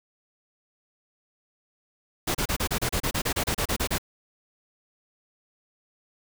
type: noise bursts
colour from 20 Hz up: pink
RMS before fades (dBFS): -26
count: 16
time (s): 2.27-3.983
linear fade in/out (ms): 10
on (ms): 78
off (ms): 31
effects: none